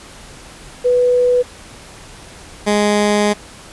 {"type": "tone pair in turn", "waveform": ["sine", "15% pulse"], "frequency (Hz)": [493.9, 207.7], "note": ["B4", "G#3"], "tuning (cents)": [0, 0], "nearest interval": "octave + minor third", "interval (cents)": 1500, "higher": "first", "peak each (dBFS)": [-10, -6], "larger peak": "second", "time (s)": [[0.84, 1.43], [2.66, 3.34]], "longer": "second", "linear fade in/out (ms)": 20, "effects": ["pink hiss -38 dBFS RMS until 3.72 s", "resampled to 24000 Hz"]}